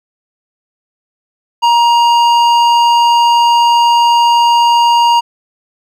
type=tone with hard clipping; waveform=sine; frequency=943 Hz; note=A#5; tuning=20 cents sharp; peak=-8 dBFS; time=1.62-5.21 s; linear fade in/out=20 ms; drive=11 dB; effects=none